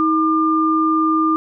sine tone pair together, 317.8 / 1200 Hz, D#4 / D6, +37 / +37 cents, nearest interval octave + major seventh, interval 2300 cents, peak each -16 dBFS, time 0-1.36 s, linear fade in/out 0 ms, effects none

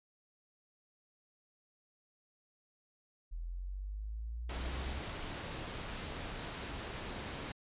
sine linear sweep, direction up, 40.34 to 68.1 Hz, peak -38 dBFS, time 3.31-5.01 s, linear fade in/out 20 ms
pink noise, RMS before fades -42 dBFS, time 4.49-7.52 s, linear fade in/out 5 ms
effects resampled to 8000 Hz

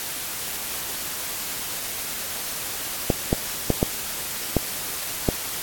clicks, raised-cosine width 2 ms, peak -4 dBFS, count 6, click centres 3.102 / 3.329 / 3.703 / 3.829 / 4.567 / 5.288 s, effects white hiss -30 dBFS RMS until 5.62 s + AAC 64 kbps

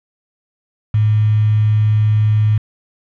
sine tone with quantisation, 107.1 Hz, A2, 46 cents flat, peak -10 dBFS, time 0.94-2.58 s, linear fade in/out 5 ms, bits 5, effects low-pass 2000 Hz 12 dB/octave

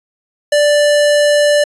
square tone, 587.3 Hz, D5, in tune, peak -9 dBFS, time 0.52-1.64 s, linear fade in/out 5 ms, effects resampled to 24000 Hz

